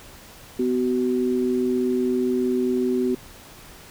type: tone pair together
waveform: sine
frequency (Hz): 250.8 / 375.8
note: B3 / F#4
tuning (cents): +27 / +27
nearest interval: perfect fifth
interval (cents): 700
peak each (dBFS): -22 / -22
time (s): 0.59-3.15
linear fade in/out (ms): 5
effects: pink hiss -45 dBFS RMS until 3.9 s